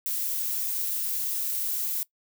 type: noise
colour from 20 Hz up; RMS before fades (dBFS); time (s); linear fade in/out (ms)
violet; -29; 0.06-2.03; 0
effects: noise-tail reverb RT60 0.1 s tail -21 dB re dry